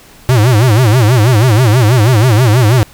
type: tone with vibrato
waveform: square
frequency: 116.54 Hz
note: A#2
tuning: in tune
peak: -6 dBFS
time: 0.29-2.83 s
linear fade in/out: 0 ms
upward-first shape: sine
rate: 6.2 Hz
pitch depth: 220 cents each way
effects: pink hiss -40 dBFS RMS until 2.93 s